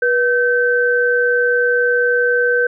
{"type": "tone pair together", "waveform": "sine", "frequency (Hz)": [485.7, 1542], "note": ["B4", "G6"], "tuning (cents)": [-29, -29], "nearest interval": "octave + minor sixth", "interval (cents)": 2000, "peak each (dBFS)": -15, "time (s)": [0.02, 2.67], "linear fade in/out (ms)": 5, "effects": []}